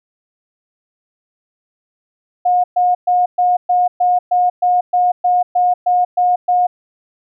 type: tone bursts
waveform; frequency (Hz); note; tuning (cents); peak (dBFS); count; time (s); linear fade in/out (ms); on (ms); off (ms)
sine; 719; F#5; -50; -10; 14; 2.45-6.67; 10; 190; 120
effects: none